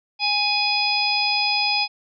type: harmonic tone with a mistuned harmonic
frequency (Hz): 830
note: G#5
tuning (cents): -1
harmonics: 1 / 3 / 4 / 5 / 6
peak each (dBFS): -25 / -23 / -30 / -31 / -22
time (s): 0.19-1.88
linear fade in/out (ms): 50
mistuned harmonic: 4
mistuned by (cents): +36
effects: none